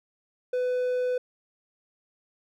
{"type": "tone", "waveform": "triangle", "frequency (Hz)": 500, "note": "B4", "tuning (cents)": 21, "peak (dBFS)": -22, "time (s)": [0.53, 1.18], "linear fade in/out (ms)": 5, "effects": []}